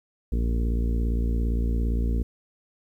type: harmonic tone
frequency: 57.5 Hz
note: A#1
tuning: 23 cents flat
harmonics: 1 / 2 / 3 / 4 / 5 / 6 / 7 / 8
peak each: -22 / -34 / -37 / -33 / -38 / -43 / -42 / -42 dBFS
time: 0.32-2.23 s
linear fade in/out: 5 ms
effects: 10-bit